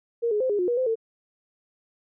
sine tone with pitch steps, 468 / 419.2 / 517 / 411.2 / 359.2 / 480.6 / 515 / 450.4 Hz, A#4 / G#4 / C5 / G#4 / F4 / B4 / C5 / A4, +7 / +16 / -21 / -17 / +49 / -47 / -28 / +40 cents, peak -21 dBFS, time 0.22-0.956 s, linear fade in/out 20 ms, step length 92 ms, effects none

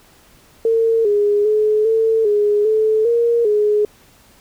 sine tone with pitch steps, 453.8 / 412 / 427.3 / 447.1 / 415 / 435.3 / 469 / 419.3 Hz, A#4 / G#4 / G#4 / A4 / G#4 / A4 / A#4 / G#4, -47 / -14 / +49 / +28 / -1 / -19 / +11 / +17 cents, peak -12 dBFS, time 0.65-3.85 s, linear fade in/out 2 ms, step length 400 ms, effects pink hiss -50 dBFS RMS until 4.4 s

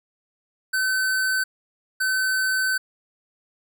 square tone bursts at uneven times, 1526 Hz, G6, 47 cents flat, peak -21 dBFS, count 2, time 0.73-1.44 / 2-2.78 s, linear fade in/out 10 ms, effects none

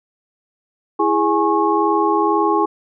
sine tone cluster, 331 / 413 / 835 / 1091 Hz, E4 / G#4 / G#5 / C#6, +7 / -10 / +9 / -28 cents, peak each -19 dBFS, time 0.99-2.66 s, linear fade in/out 10 ms, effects none

